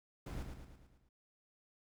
brown noise with echo, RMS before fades -43 dBFS, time 0.26-0.43 s, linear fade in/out 5 ms, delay 110 ms, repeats 6, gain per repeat -5 dB, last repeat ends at 1.09 s, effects none

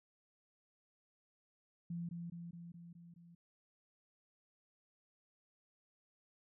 sine tone with echo, 170.8 Hz, F3, 38 cents flat, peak -39 dBFS, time 1.9-2.09 s, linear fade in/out 5 ms, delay 210 ms, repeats 6, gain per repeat -3 dB, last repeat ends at 3.35 s, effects none

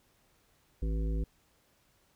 harmonic tone, 54 Hz, A1, 32 cents flat, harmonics 1 / 3 / 5 / 7 / 9, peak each -29 / -39 / -43 / -46 / -48 dBFS, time 0.82-1.24 s, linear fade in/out 5 ms, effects pink hiss -69 dBFS RMS until 2.15 s

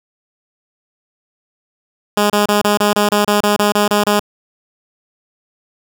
10% pulse tone bursts, 206.9 Hz, G#3, 6 cents flat, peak -3 dBFS, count 13, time 2.17-4.196 s, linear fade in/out 5 ms, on 130 ms, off 28 ms, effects none

